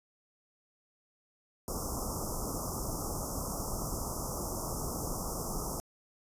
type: band-stop noise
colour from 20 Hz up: pink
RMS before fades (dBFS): -36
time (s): 1.68-5.8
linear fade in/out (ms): 0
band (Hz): 1300 to 5200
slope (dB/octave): 96
effects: resampled to 32000 Hz